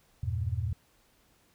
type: chord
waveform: sine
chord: E diminished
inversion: none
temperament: just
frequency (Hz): 82.41 / 98.89 / 118.67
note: E2 / G2 / Bb2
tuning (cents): 0 / +16 / +31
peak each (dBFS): -33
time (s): 0.23-0.73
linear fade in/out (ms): 5
effects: pink hiss -66 dBFS RMS until 1.54 s